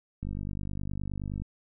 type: click train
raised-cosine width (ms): 5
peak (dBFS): -23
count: 60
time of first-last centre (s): 0.23-1.42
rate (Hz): 49.6
effects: none